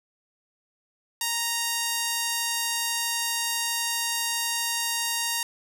5% pulse tone, 932.3 Hz, A#5, in tune, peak -13 dBFS, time 1.21-5.43 s, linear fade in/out 2 ms, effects none

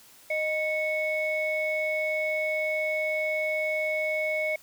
sine tone pair together, 620 / 2209 Hz, D#5 / C#7, -6 / -7 cents, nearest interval octave + minor seventh, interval 2199 cents, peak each -27 dBFS, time 0.3-4.56 s, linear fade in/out 5 ms, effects tanh soft clip ceiling -19 dBFS + white hiss -54 dBFS RMS until 4.62 s

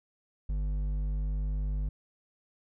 sine tone with hard clipping, 50.2 Hz, G1, 42 cents sharp, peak -30 dBFS, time 0.49-1.89 s, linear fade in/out 5 ms, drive 7 dB, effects none

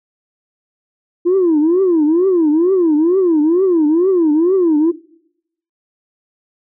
sine tone with vibrato, 338.3 Hz, E4, 45 cents sharp, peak -8 dBFS, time 1.25-4.92 s, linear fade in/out 20 ms, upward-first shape triangle, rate 2.2 Hz, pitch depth 260 cents each way, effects noise-tail reverb RT60 0.8 s tail -22 dB re dry + tanh soft clip ceiling -7 dBFS

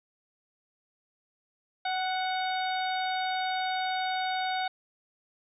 harmonic tone with a mistuned harmonic, 740 Hz, F#5, in tune, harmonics 1 / 2 / 3 / 4 / 5 / 6, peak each -29 / -36 / -39 / -46 / -38 / -45 dBFS, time 1.85-4.68 s, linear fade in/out 5 ms, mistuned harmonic 1, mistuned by +19 cents, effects none

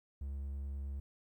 triangle tone with vibrato, 69.3 Hz, C#2, in tune, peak -36 dBFS, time 0.21-1 s, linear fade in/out 5 ms, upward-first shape sine, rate 9.4 Hz, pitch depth 9 cents each way, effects 13-bit

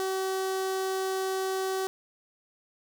sawtooth tone with notch filter, 380.4 Hz, F#4, 48 cents sharp, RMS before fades -30 dBFS, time 0-1.87 s, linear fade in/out 0 ms, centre 2400 Hz, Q 1.9, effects none

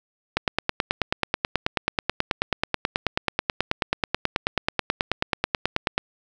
click train, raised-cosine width 0.3 ms, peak -4 dBFS, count 53, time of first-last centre 0.37-5.979 s, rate 9.27 Hz, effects none

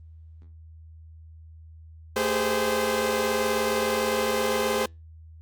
sawtooth tone cluster, 221.6 / 396.7 / 415.9 / 517 Hz, A3 / G4 / G#4 / C5, +13 / +21 / +2 / -21 cents, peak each -28 / -27 / -25 / -22 dBFS, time 2.16-4.86 s, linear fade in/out 5 ms, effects added 80 Hz sine -44 dBFS peak until 5.41 s + Opus 32 kbps

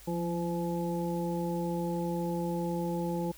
harmonic tone with a mistuned harmonic, 170.6 Hz, F3, 40 cents flat, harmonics 1 / 2 / 3 / 5, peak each -32 / -35 / -37 / -39 dBFS, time 0.07-3.32 s, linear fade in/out 10 ms, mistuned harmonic 1, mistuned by +30 cents, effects added 50 Hz sine -54 dBFS peak until 3.37 s + white hiss -54 dBFS RMS until 3.37 s

